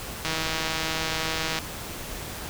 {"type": "click train", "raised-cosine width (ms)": 0.2, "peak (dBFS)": -10, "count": 215, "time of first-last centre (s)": [0.25, 1.587], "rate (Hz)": 160, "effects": ["pink hiss -36 dBFS RMS until 2.49 s"]}